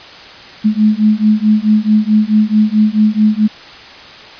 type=beating tone pair; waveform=sine; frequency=211.5 / 216.1 Hz; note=G#3 / A3; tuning=+32 / -31 cents; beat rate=4.6 Hz; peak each=-11 dBFS; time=0.64-3.48 s; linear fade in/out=20 ms; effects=white hiss -34 dBFS RMS until 4.39 s + resampled to 11025 Hz